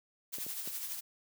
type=noise with tremolo; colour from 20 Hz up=blue; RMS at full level=-38 dBFS; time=0.32-1.01 s; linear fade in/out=20 ms; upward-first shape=sine; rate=12 Hz; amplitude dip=45%
type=clicks; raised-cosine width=2 ms; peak=-33 dBFS; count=3; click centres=0.384 / 0.465 / 0.675 s
effects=high-pass 150 Hz 12 dB/octave